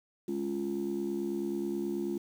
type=chord; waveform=sine; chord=Db major; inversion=second; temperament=just; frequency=207.9 / 277.2 / 346.5 Hz; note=Ab3 / Db4 / F4; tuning=+2 / 0 / -14 cents; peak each=-35 / -36 / -32 dBFS; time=0.28-2.18 s; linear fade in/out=5 ms; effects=tanh soft clip ceiling -25 dBFS + 9-bit